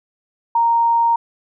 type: tone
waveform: sine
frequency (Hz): 930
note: A#5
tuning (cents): -4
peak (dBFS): -12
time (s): 0.55-1.16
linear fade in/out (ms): 5
effects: none